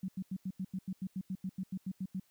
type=tone bursts; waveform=sine; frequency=188 Hz; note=F#3; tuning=28 cents sharp; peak=-34 dBFS; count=16; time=0.03-2.199 s; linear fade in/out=5 ms; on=54 ms; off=87 ms; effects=white hiss -71 dBFS RMS until 2.3 s